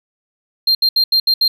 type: tone bursts at uneven times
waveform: triangle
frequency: 4186 Hz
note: C8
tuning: in tune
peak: -9 dBFS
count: 6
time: 0.67-0.75 / 0.82-0.89 / 0.96-1.04 / 1.12-1.2 / 1.27-1.34 / 1.41-1.48 s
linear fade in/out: 5 ms
effects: none